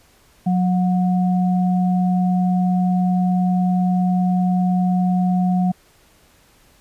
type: tone pair together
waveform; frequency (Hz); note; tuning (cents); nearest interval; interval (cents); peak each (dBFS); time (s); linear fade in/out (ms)
sine; 182.3 / 727.6; F#3 / F#5; -25 / -29; 2 octaves; 2396; -15 / -25; 0.46-5.72; 10
effects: pink hiss -54 dBFS RMS until 6.8 s + resampled to 32000 Hz